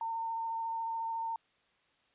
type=tone with vibrato; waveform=sine; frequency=909 Hz; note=A#5; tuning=44 cents flat; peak=-33 dBFS; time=0.01-1.36 s; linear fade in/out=2 ms; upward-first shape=sine; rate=14 Hz; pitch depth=12 cents each way; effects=white hiss -71 dBFS RMS until 2.14 s + resampled to 8000 Hz